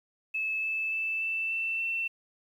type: tone with pitch steps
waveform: sine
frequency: 2606 / 2623 / 2639 / 2656 / 2673 / 2690 Hz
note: E7 / E7 / E7 / E7 / E7 / E7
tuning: -20 / -9 / +1 / +12 / +23 / +34 cents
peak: -28 dBFS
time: 0.34-2.08 s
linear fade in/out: 10 ms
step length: 290 ms
effects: 10-bit